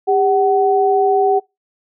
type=tone pair together; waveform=sine; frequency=400 / 752.3 Hz; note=G4 / F#5; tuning=+35 / +29 cents; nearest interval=major seventh; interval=1094 cents; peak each=-14 dBFS; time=0.07-1.4 s; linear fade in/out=20 ms; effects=noise-tail reverb RT60 0.2 s tail -25 dB re dry